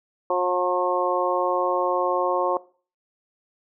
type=harmonic tone; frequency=179.9 Hz; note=F#3; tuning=48 cents flat; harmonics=2 / 3 / 4 / 5 / 6; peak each=-27 / -23 / -29 / -27 / -26 dBFS; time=0.3-2.57 s; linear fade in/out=2 ms; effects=noise-tail reverb RT60 0.4 s tail -20 dB re dry